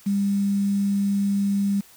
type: tone with quantisation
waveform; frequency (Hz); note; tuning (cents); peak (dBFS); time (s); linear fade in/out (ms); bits
sine; 199.7; G3; +32; -19; 0.06-1.81; 10; 7
effects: white hiss -51 dBFS RMS until 1.96 s